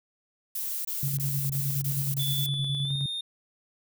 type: noise bursts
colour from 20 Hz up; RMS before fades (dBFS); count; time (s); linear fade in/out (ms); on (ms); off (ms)
violet; -32; 6; 0.55-2.465; 5; 300; 23
type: tone with tremolo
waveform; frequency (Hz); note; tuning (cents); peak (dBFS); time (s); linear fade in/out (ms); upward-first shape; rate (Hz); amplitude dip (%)
sine; 138.59; C#3; 0; -26; 1.03-3.06; 2; square; 9.6; 40
type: tone with pitch glide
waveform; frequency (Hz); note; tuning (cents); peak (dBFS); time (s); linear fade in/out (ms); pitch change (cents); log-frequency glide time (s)
triangle; 3463 to 3658; A7 to A#7; -28 to -33; -29; 2.19-3.21; 5; +95; 2.83-2.93
effects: none